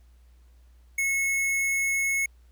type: tone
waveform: square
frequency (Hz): 2187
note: C#7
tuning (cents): -24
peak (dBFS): -24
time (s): 0.98-2.26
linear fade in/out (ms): 5
effects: added 60 Hz sine -52 dBFS peak until 2.51 s + pink hiss -69 dBFS RMS until 2.51 s